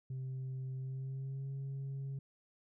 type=tone with pitch glide; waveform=sine; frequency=130.81 to 136.44 Hz; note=C3 to C#3; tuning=0 to -27 cents; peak=-36 dBFS; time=0.1-2.19 s; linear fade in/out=5 ms; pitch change=+73 cents; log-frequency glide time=0.76-1.49 s; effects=tanh soft clip ceiling -37 dBFS